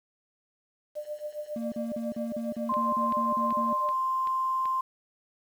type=tone with tremolo; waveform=sine; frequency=599 Hz; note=D5; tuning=34 cents sharp; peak=-30 dBFS; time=0.95-3.94 s; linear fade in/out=20 ms; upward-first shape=triangle; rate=7.3 Hz; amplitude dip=95%
type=tone bursts; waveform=triangle; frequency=230.2 Hz; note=A#3; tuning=22 cents flat; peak=-29 dBFS; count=11; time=1.56-3.73 s; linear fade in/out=2 ms; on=160 ms; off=41 ms
type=tone; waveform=sine; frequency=1046.5 Hz; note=C6; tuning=in tune; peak=-25 dBFS; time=2.69-4.81 s; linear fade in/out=5 ms
type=click train; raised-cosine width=0.3 ms; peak=-28 dBFS; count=6; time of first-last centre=2.74-4.656 s; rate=2.61 Hz
effects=9-bit